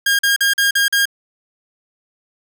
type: tone bursts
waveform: sawtooth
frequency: 1619 Hz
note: G#6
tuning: 45 cents flat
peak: -9 dBFS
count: 6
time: 0.06-1.055 s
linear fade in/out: 5 ms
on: 130 ms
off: 43 ms
effects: none